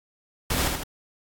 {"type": "noise with echo", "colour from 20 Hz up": "pink", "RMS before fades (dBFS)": -25, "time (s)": [0.5, 0.68], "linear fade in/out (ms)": 5, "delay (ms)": 78, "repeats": 2, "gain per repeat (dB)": -4, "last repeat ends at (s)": 0.836, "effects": ["AAC 64 kbps"]}